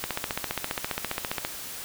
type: click train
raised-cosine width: 0.3 ms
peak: -11 dBFS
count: 22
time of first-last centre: 0.04-1.449 s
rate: 14.9 Hz
effects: white hiss -38 dBFS RMS until 1.84 s